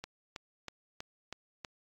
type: click train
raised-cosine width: 0.2 ms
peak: -23 dBFS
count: 6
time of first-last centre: 0.04-1.648 s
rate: 3.11 Hz
effects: AAC 64 kbps